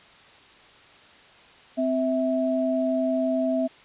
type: tone pair together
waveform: sine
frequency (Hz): 258.9 / 652.4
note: C4 / E5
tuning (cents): -18 / -18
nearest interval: octave + major third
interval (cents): 1600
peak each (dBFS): -24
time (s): 1.77-3.68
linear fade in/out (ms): 20
effects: white hiss -51 dBFS RMS until 3.84 s + resampled to 8000 Hz